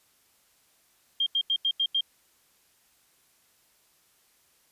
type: tone bursts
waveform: sine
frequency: 3200 Hz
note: G7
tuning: 35 cents sharp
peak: -22 dBFS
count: 6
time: 1.2-2.009 s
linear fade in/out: 5 ms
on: 64 ms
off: 85 ms
effects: white hiss -65 dBFS RMS until 4.71 s + resampled to 32000 Hz